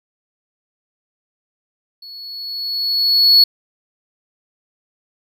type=tone with level ramp; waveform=triangle; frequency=4386 Hz; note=C#8; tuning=19 cents flat; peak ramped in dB=-33 to -4 dBFS; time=2.02-3.44 s; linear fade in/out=5 ms; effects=none